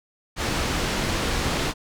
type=low-pass noise; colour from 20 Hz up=pink; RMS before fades=-25 dBFS; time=0.36-1.74 s; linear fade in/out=50 ms; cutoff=6400 Hz; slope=12 dB/octave; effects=none